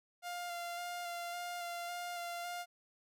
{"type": "tone with vibrato", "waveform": "sawtooth", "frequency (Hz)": 698.5, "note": "F5", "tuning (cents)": 0, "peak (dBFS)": -36, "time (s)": [0.22, 2.66], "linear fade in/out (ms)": 50, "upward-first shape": "square", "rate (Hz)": 1.8, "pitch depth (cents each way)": 14, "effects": []}